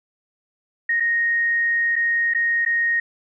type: tone with dropouts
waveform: sine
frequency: 1864.7 Hz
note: A#6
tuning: in tune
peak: -17 dBFS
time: 0.89-3 s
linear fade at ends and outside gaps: 5 ms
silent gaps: 1-1.004 / 1.957-1.962 / 2.337-2.347 / 2.651-2.661 s
effects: none